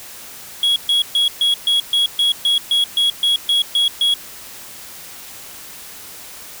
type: tone bursts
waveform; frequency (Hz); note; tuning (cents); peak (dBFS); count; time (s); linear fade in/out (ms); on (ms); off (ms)
triangle; 3326; G#7; +2; -11; 14; 0.63-4.14; 2; 130; 130
effects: white hiss -36 dBFS RMS until 6.6 s